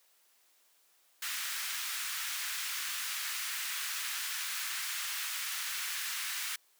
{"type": "high-pass noise", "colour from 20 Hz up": "pink", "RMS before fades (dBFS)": -37, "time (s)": [1.22, 6.56], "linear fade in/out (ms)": 5, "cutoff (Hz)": 1400, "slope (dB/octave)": 24, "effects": ["white hiss -68 dBFS RMS until 6.79 s", "high-pass 400 Hz 12 dB/octave"]}